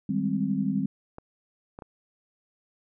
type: chord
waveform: sine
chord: Ab major seventh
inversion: second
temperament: equal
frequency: 155.56 / 196 / 207.7 / 261.6 Hz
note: Eb3 / G3 / Ab3 / C4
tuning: 0 / 0 / 0 / 0 cents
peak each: -33 / -27 / -31 / -29 dBFS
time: 0.09-0.86 s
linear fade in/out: 5 ms
type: clicks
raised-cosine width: 1 ms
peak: -26 dBFS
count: 3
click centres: 1.184 / 1.789 / 1.822 s
effects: none